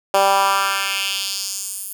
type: tone with high-pass filter sweep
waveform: 10% pulse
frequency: 196 Hz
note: G3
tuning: in tune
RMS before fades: -20 dBFS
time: 0.14-1.93 s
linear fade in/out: 2 ms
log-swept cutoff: 580 to 12000 Hz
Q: 1.9
effects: none